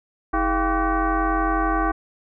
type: tone with frequency modulation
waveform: sine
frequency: 413.6 Hz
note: G#4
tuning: 7 cents flat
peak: -18 dBFS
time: 0.33-1.92 s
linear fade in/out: 10 ms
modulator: 368 Hz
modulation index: 2.8
effects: none